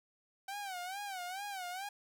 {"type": "tone with vibrato", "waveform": "sawtooth", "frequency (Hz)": 763, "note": "G5", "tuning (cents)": -47, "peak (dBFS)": -36, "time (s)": [0.48, 1.89], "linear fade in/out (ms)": 5, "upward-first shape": "sine", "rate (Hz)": 2.3, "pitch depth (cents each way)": 130, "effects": []}